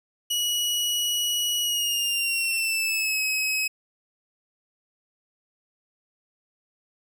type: tone with pitch glide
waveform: sawtooth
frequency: 2917 to 2554 Hz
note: F#7 to D#7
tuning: -25 to +45 cents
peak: -20 dBFS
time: 0.3-3.68 s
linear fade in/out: 10 ms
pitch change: -230 cents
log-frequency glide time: 1.61-3.22 s
effects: none